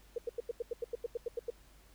sine tone bursts, 472.3 Hz, A#4, 23 cents sharp, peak -32 dBFS, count 13, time 0.16-1.503 s, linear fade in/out 5 ms, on 23 ms, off 87 ms, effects added 50 Hz sine -60 dBFS peak until 1.94 s + pink hiss -64 dBFS RMS until 1.94 s

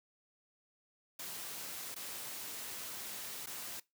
white noise with dropouts, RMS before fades -44 dBFS, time 1.19-3.8 s, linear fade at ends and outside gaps 5 ms, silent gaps 1.946-1.96 / 3.461-3.469 s, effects noise-tail reverb RT60 0.2 s tail -21 dB re dry + high-pass 100 Hz 12 dB/octave

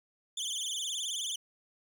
25% pulse tone with vibrato, 3292 Hz, G#7, 16 cents flat, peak -29 dBFS, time 0.37-1.36 s, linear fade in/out 5 ms, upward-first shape triangle, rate 19 Hz, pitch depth 190 cents each way, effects none

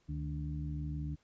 harmonic tone with a mistuned harmonic, 72.7 Hz, D2, 17 cents flat, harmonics 1 / 2 / 3 / 4, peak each -39 / -38 / -53 / -45 dBFS, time 0.08-1.16 s, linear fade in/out 20 ms, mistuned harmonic 2, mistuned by +73 cents, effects pink hiss -73 dBFS RMS until 1.23 s + resampled to 16000 Hz

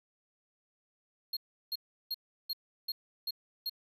square tone bursts, 4260 Hz, C8, 30 cents sharp, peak -33 dBFS, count 7, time 1.33-3.696 s, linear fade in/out 5 ms, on 38 ms, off 350 ms, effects none

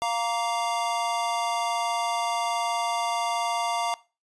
square chord, Bb major, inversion second, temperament equal with one note detuned, 698.5 / 932.3 / 1157.1 Hz, F5 / Bb5 / D6, 0 / 0 / -26 cents, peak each -29 / -29 / -33 dBFS, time 0.02-3.94 s, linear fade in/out 0 ms, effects noise-tail reverb RT60 0.3 s tail -19 dB re dry + resampled to 22050 Hz

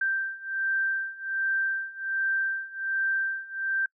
sine beating tone pair, 1568 / 1569.3 Hz, G6 / G6, 0 / +1 cents, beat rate 1.3 Hz, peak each -30 / -28 dBFS, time 0.01-3.86 s, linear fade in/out 5 ms, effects noise-tail reverb RT60 0.1 s tail -25 dB re dry

